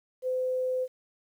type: tone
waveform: sine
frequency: 511 Hz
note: C5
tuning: 41 cents flat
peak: -26 dBFS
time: 0.22-0.88 s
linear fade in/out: 50 ms
effects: 10-bit